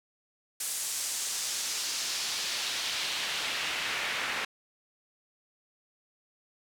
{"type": "noise with band-pass filter sweep", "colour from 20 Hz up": "pink", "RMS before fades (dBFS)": -33, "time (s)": [0.6, 4.45], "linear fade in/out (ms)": 5, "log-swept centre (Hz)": [9000, 2000], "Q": 1.2, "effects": []}